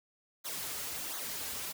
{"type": "noise with flanger", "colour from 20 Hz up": "white", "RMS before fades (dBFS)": -39, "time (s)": [0.44, 1.73], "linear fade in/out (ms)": 20, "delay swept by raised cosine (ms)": [0.37, 6.07], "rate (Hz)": 1.4, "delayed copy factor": -0.8, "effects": []}